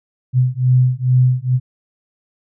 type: beating tone pair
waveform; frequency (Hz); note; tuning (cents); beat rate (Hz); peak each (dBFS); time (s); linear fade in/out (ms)
sine; 125.8 / 128.1; B2 / C3; +32 / -36; 2.3; -14; 0.33-1.6; 50
effects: none